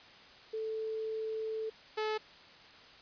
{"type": "tone pair in turn", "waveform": ["sine", "sawtooth"], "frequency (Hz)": [440, 431.7], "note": ["A4", "A4"], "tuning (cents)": [0, -33], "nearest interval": "unison", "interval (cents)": 33, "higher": "first", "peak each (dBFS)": [-34, -28], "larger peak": "second", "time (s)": [[0.53, 1.7], [1.97, 2.18]], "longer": "first", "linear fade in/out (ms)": 10, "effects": ["white hiss -55 dBFS RMS until 3.01 s", "resampled to 11025 Hz"]}